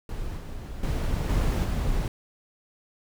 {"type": "noise with level steps", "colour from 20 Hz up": "brown", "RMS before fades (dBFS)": [-33, -36, -26, -23, -26], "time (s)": [0.09, 2.08], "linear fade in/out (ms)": 2, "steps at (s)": [0.37, 0.83, 1.29, 1.64], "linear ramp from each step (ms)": 5, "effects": []}